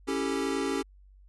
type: chord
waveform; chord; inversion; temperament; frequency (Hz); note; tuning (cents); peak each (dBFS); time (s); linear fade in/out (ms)
square; A dominant seventh; first; equal; 277.2 / 329.6 / 392 / 440; C#4 / E4 / G4 / A4; 0 / 0 / 0 / 0; -32 / -37 / -33 / -36; 0.07-0.83; 20
effects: added 48 Hz sine -52 dBFS peak until 1.28 s + resampled to 24000 Hz